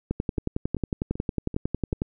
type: two click trains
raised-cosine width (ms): 3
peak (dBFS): -20 / -12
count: 5 / 22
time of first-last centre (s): 0.38-1.93 / 0.11-2.019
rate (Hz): 2.58 / 11
effects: none